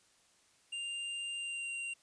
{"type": "tone with pitch glide", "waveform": "square", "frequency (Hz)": [2794, 2767], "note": ["F7", "F7"], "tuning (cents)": [0, -17], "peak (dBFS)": -38, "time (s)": [0.72, 1.94], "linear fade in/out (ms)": 10, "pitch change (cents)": -17, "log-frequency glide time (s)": [1.37, 1.7], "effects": ["white hiss -68 dBFS RMS until 2.02 s", "resampled to 22050 Hz"]}